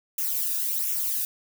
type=noise with flanger; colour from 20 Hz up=violet; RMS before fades=-27 dBFS; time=0.18-1.25 s; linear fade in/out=2 ms; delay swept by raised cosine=0.22 to 0.95 ms; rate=1.4 Hz; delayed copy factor=-0.6; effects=none